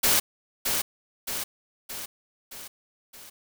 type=noise with echo; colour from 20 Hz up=white; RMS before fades=-21 dBFS; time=0.03-0.2 s; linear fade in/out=10 ms; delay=620 ms; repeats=5; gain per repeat=-5 dB; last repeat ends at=3.3 s; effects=none